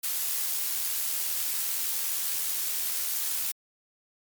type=noise with amplitude modulation; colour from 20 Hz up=blue; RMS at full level=-28 dBFS; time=0.03-3.52 s; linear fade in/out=10 ms; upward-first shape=sine; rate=79.6 Hz; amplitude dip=25%; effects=MP3 96 kbps